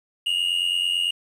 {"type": "tone pair together", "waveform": "triangle", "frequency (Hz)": [2816, 2905], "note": ["F7", "F#7"], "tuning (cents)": [14, -32], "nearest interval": "minor second", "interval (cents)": 54, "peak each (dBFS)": -22, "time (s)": [0.26, 1.11], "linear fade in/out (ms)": 5, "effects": ["resampled to 32000 Hz", "9-bit"]}